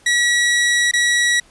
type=tone with dropouts; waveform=sawtooth; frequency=1926 Hz; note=B6; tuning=44 cents flat; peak=-10 dBFS; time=0.06-1.4 s; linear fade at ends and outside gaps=5 ms; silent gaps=0.913-0.935 s; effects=pink hiss -51 dBFS RMS until 1.5 s + resampled to 24000 Hz